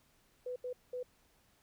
sine tone bursts at uneven times, 498.6 Hz, B4, 16 cents sharp, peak -37 dBFS, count 3, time 0.46-0.56 / 0.64-0.73 / 0.93-1.03 s, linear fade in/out 5 ms, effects pink hiss -70 dBFS RMS until 1.62 s

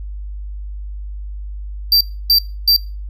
square tone bursts, 4691 Hz, D8, 3 cents flat, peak -9 dBFS, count 3, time 1.92-2.764 s, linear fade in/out 2 ms, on 88 ms, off 290 ms, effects noise-tail reverb RT60 0.3 s tail -23 dB re dry + added 50 Hz sine -25 dBFS peak until 3.09 s

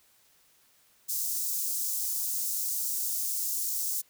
white high-pass noise, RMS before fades -31 dBFS, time 1.08-4.02 s, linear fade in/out 20 ms, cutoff 5700 Hz, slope 24 dB/octave, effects white hiss -64 dBFS RMS until 4.09 s

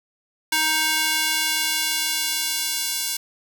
square tone with high-pass filter sweep, 313.3 Hz, D#4, 12 cents sharp, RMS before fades -23 dBFS, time 0.52-3.17 s, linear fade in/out 5 ms, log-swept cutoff 1500 to 4700 Hz, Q 0.72, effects none

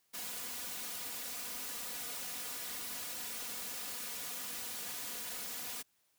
white noise with comb filter, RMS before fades -42 dBFS, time 0.13-5.83 s, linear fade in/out 20 ms, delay 4.1 ms, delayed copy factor +0.8, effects white hiss -75 dBFS RMS until 6.18 s + high-pass 60 Hz 12 dB/octave

